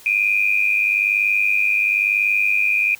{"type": "tone pair together", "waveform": "sine", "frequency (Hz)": [2388, 2489], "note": ["D7", "D#7"], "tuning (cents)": [28, 0], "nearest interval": "minor second", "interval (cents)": 72, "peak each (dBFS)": -18, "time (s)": [0.06, 2.95], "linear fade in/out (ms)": 2, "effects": ["white hiss -45 dBFS RMS until 2.99 s"]}